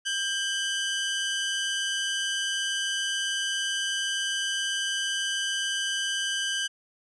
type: tone pair together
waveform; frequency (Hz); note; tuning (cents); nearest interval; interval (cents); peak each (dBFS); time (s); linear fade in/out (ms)
sawtooth; 1591.9 / 2997; G6 / F#7; +26 / +22; major seventh; 1096; -26; 0.05-6.68; 20
effects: resampled to 22050 Hz